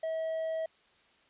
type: tone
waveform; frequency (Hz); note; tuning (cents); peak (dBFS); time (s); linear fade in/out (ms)
triangle; 644; E5; -41; -29; 0.03-0.66; 5
effects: white hiss -65 dBFS RMS until 1.29 s + resampled to 8000 Hz